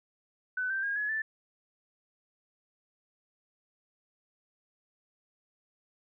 sine tone with pitch steps, 1504 / 1564.3 / 1626.9 / 1692.1 / 1759.9 Hz, F#6 / G6 / G#6 / G#6 / A6, +28 / -4 / -36 / +32 / 0 cents, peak -29 dBFS, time 0.57-1.22 s, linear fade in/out 5 ms, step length 130 ms, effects none

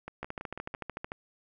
two click trains, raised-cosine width 0.5 ms, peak -21 / -24 dBFS, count 13 / 5, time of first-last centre 0.23-1.119 / 0.08-0.741 s, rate 13.5 / 6.05 Hz, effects none

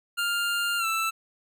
25% pulse tone with pitch glide, 1400 to 1325.2 Hz, F6 to E6, +4 to +9 cents, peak -21 dBFS, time 0.17-1.11 s, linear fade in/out 20 ms, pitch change -95 cents, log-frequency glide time 0.78-0.86 s, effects none

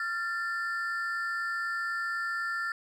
triangle ring-modulated tone, 1576 Hz, G6, 9 cents sharp, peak -25 dBFS, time 0-2.72 s, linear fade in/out 2 ms, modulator 196 Hz, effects none

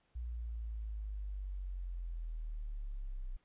sine linear sweep, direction down, 59.9 to 30.87 Hz, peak -38 dBFS, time 0.15-3.37 s, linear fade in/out 10 ms, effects pink hiss -75 dBFS RMS until 3.44 s + resampled to 8000 Hz

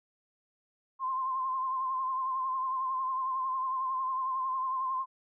sine tone with vibrato, 1046.5 Hz, C6, in tune, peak -29 dBFS, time 0.99-5.06 s, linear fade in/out 50 ms, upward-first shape triangle, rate 11 Hz, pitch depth 52 cents each way, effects none

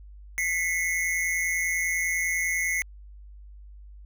square tone pair together, 2005 / 2175 Hz, B6 / C#7, +26 / -33 cents, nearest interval minor second, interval 141 cents, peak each -28 dBFS, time 0.38-2.82 s, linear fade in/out 0 ms, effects added 50 Hz sine -43 dBFS peak until 4.05 s

